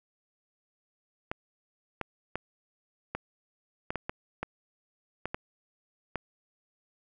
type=clicks; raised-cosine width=0.5 ms; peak=-17 dBFS; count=11; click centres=1.315 / 2.013 / 2.356 / 3.15 / 3.905 / 3.957 / 4.095 / 4.43 / 5.256 / 5.345 / 6.157 s; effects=none